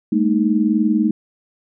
sine chord, Ab suspended second, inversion none, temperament equal with one note detuned, 207.7 / 227.9 / 311.1 Hz, Ab3 / Bb3 / Eb4, 0 / -39 / 0 cents, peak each -18 dBFS, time 0.12-1.11 s, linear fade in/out 5 ms, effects none

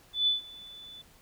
sine tone with ADSR envelope, 3486 Hz, A7, 17 cents flat, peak -21 dBFS, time 0.13-1.02 s, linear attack 140 ms, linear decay 140 ms, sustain -23 dB, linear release 9 ms, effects pink hiss -59 dBFS RMS until 1.21 s

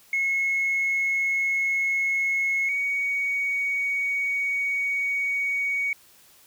sine tone pair in turn, 2178 / 2242 Hz, C#7 / C#7, -31 / +19 cents, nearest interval minor second, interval 50 cents, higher second, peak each -20 / -22 dBFS, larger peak first, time 0.13-2.69 / 2.69-5.93 s, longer second, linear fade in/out 2 ms, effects tanh soft clip ceiling -18 dBFS + white hiss -55 dBFS RMS until 6.46 s

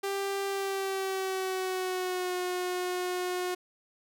sawtooth tone with pitch glide, 394.5 to 361.8 Hz, G4 to F#4, +11 to -39 cents, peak -26 dBFS, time 0.03-3.55 s, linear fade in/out 10 ms, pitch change -150 cents, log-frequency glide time 0.47-2.35 s, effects none

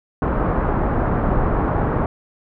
pink low-pass noise, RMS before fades -19 dBFS, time 0.22-2.06 s, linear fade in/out 2 ms, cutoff 1300 Hz, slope 24 dB/octave, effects none

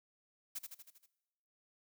blue noise with echo, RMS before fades -41 dBFS, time 0.55-0.59 s, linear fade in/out 10 ms, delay 79 ms, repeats 6, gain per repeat -4 dB, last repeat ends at 1.064 s, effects noise-tail reverb RT60 1.0 s tail -19 dB re dry

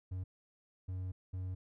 triangle tone bursts at uneven times, 92.5 Hz, F#2, in tune, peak -35 dBFS, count 3, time 0.11-0.24 / 0.88-1.12 / 1.33-1.55 s, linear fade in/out 10 ms, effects none

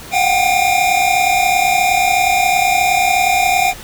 square tone cluster, 711 / 742 / 779 / 2407 Hz, F5 / F#5 / G5 / D7, +31 / +5 / -11 / +42 cents, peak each -18 dBFS, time 0.11-3.74 s, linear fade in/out 50 ms, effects pink hiss -33 dBFS RMS until 3.83 s

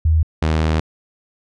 sine / sawtooth tone pair in turn, 79.6 / 78.78 Hz, D#2 / D#2, +40 / +22 cents, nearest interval unison, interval 18 cents, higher first, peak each -11 dBFS, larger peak neither, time 0.05-0.23 / 0.42-0.8 s, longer second, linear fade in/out 5 ms, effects low-pass 5000 Hz 12 dB/octave

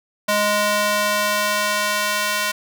square tone with high-pass filter sweep, 207.7 Hz, G#3, in tune, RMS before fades -20 dBFS, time 0.28-2.52 s, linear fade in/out 10 ms, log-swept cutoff 600 to 1300 Hz, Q 0.82, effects none

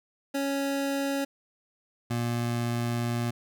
25% pulse tone pair in turn, 277.2 / 118.86 Hz, C#4 / A#2, 0 / +34 cents, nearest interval octave + minor third, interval 1466 cents, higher first, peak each -23 dBFS, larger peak neither, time 0.34-1.25 / 2.1-3.31 s, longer second, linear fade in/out 10 ms, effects none

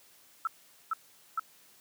sine tone bursts, 1318.5 Hz, E6, in tune, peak -27 dBFS, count 3, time 0.45-1.396 s, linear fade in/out 2 ms, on 22 ms, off 440 ms, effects white hiss -60 dBFS RMS until 1.8 s + high-pass 100 Hz 12 dB/octave

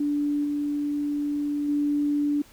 sine tone with level steps, 291.3 Hz, D4, 14 cents flat, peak -22 / -24 / -21 dBFS, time 0-2.42 s, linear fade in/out 5 ms, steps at 0.44 / 1.68 s, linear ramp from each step 10 ms, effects pink hiss -53 dBFS RMS until 2.52 s

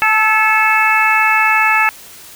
harmonic tone with a mistuned harmonic, 437.6 Hz, A4, 9 cents flat, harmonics 2 / 3 / 4 / 5 / 6, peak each -16 / -16 / -16 / -16 / -16 dBFS, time 0.02-1.89 s, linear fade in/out 0 ms, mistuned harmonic 4, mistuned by -32 cents, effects white hiss -37 dBFS RMS until 2.35 s

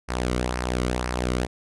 sawtooth tone with flanger, 61.74 Hz, B1, in tune, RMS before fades -26 dBFS, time 0.08-1.47 s, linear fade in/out 20 ms, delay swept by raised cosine 0.27 to 1.2 ms, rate 2 Hz, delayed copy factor -0.6, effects resampled to 24000 Hz

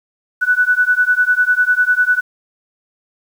sine beating tone pair, 1480 / 1490 Hz, F#6 / F#6, 0 / +12 cents, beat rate 10 Hz, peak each -14 dBFS, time 0.41-2.21 s, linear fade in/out 20 ms, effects 7-bit

